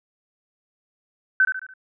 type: tone with echo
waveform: sine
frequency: 1528 Hz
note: G6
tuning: 45 cents flat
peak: -13 dBFS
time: 1.4-1.45 s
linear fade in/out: 2 ms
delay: 72 ms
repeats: 4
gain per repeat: -7 dB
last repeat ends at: 1.738 s
effects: none